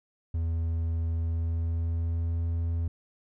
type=tone with pitch glide; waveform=triangle; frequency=82.41 to 83.71 Hz; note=E2 to E2; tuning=0 to +27 cents; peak=-24 dBFS; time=0.34-2.88 s; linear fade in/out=5 ms; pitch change=+27 cents; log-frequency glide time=1.15-2.45 s; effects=none